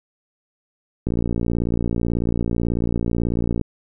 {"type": "click train", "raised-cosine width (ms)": 3, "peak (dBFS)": -9, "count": 149, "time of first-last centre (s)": [1.07, 3.613], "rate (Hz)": 58.2, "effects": []}